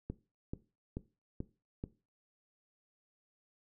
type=click train; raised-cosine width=3 ms; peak=-25 dBFS; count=5; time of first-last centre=0.1-1.839 s; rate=2.3 Hz; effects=noise-tail reverb RT60 0.3 s tail -17 dB re dry